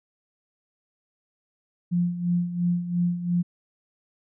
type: tone with tremolo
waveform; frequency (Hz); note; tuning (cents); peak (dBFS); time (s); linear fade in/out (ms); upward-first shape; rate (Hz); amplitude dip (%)
sine; 175.1; F3; +5; -19; 1.91-3.43; 20; sine; 2.9; 70
effects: none